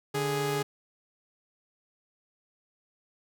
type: tone pair together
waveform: sawtooth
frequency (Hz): 146.97 / 415.3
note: D3 / G#4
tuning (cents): +2 / 0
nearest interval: octave + tritone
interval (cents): 1798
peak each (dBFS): -28 / -25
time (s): 0.14-0.63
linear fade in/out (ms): 10
effects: none